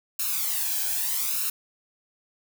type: noise with flanger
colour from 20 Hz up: blue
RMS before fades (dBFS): -27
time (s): 0.19-1.5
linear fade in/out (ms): 5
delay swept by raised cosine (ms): 0.74 to 1.25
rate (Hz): 0.8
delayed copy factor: +0.8
effects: none